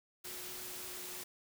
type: tone in noise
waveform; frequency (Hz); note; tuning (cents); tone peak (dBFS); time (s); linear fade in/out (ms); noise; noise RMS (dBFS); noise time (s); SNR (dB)
sine; 363.2; F#4; -32; -55; 0.24-1.24; 10; white; -45; 0.24-1.24; -13
effects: none

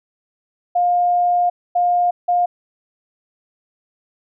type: tone bursts at uneven times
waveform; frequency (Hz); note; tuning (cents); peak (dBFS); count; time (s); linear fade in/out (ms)
sine; 708; F5; +23; -13; 3; 0.75-1.5 / 1.75-2.11 / 2.28-2.46; 10
effects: none

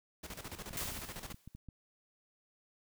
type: noise with tremolo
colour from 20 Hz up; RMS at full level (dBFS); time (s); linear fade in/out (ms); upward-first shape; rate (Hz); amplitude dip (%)
pink; -44; 0.23-1.33; 10; square; 14; 70
type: clicks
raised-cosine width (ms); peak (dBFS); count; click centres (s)
5; -36; 10; 0.709 / 0.762 / 0.856 / 0.889 / 0.921 / 0.99 / 1.344 / 1.476 / 1.55 / 1.687
type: noise with exponential decay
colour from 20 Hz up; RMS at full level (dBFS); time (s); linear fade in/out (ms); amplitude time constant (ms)
white; -37; 0.77-1.56; 1; 170
effects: none

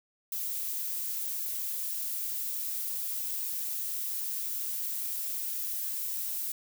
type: noise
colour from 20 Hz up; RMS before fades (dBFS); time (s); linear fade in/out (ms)
violet; -34; 0.32-6.52; 2
effects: none

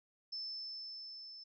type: tone with level ramp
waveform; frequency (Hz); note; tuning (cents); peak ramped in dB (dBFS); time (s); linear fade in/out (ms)
sine; 5274; E8; 0; -39 to -49; 0.32-1.44; 10
effects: none

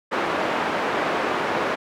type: band-pass noise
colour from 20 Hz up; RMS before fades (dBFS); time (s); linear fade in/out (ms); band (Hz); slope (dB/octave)
pink; -24; 0.11-1.76; 20; 370 to 1800; 12
effects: none

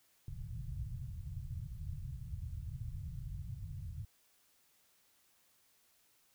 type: low-pass noise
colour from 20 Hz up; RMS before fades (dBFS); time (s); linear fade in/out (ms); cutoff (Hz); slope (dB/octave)
white; -43; 0.28-4.05; 2; 140; 48
effects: white hiss -71 dBFS RMS until 6.34 s

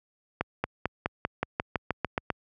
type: accelerating click train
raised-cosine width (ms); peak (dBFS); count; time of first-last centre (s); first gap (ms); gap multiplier
0.5; -11; 12; 0.41-2.303; 230; 0.94
effects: high-pass 60 Hz 12 dB/octave

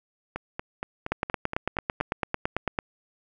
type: two click trains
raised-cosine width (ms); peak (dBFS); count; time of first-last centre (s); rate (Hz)
0.5; -16 / -10; 8 / 16; 0.36-2.003 / 1.12-2.789; 4.26 / 8.99
effects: none

